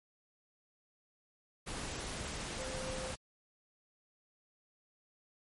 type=tone in noise; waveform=sine; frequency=520 Hz; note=C5; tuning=11 cents flat; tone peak=-42 dBFS; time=2.58-3.13 s; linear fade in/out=20 ms; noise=pink; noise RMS=-41 dBFS; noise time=1.66-3.16 s; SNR=-4 dB; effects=MP3 48 kbps